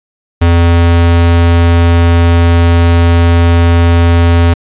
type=tone; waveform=square; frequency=85.1 Hz; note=F2; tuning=44 cents flat; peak=-5 dBFS; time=0.41-4.54 s; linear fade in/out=10 ms; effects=resampled to 8000 Hz + 7-bit